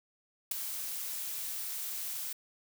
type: noise with ADSR envelope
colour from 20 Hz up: blue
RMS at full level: -28 dBFS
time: 0.51-2.33 s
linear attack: 6 ms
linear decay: 8 ms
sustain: -10 dB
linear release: 5 ms
effects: none